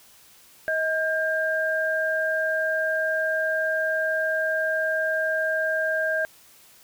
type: tone pair together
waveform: sine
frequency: 633.9 / 1600 Hz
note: D#5 / G6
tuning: +32 / +35 cents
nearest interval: octave + major third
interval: 1603 cents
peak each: -25 / -24 dBFS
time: 0.68-6.25 s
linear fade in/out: 0 ms
effects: white hiss -53 dBFS RMS until 6.83 s